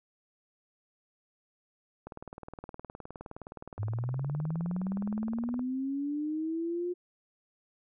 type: click train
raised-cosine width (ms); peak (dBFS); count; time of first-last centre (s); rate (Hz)
1; -28; 69; 2.07-5.593; 19.3
type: linear sweep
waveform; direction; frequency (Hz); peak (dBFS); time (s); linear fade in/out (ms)
sine; up; 100.2 to 358.6; -30; 3.78-6.94; 20
effects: none